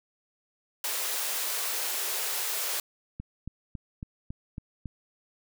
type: high-pass noise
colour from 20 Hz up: white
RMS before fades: -31 dBFS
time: 0.84-2.8 s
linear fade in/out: 2 ms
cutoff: 370 Hz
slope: 48 dB/octave
type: click train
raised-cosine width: 5 ms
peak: -24 dBFS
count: 7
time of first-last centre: 3.2-4.857 s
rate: 3.62 Hz
effects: none